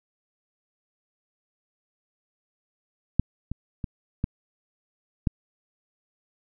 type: clicks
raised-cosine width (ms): 5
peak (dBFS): -6 / -18 / -18 / -12 / -9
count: 5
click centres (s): 3.196 / 3.516 / 3.842 / 4.241 / 5.272
effects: none